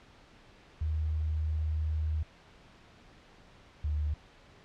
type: tone pair in turn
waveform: sine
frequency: 77.78 / 75.03 Hz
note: D#2 / D2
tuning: 0 / +38 cents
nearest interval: minor second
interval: 62 cents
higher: first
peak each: -28 dBFS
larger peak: neither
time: 0.81-2.23 / 3.84-4.14 s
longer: first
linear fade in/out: 5 ms
effects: pink hiss -57 dBFS RMS until 4.64 s + low-pass 4000 Hz 12 dB/octave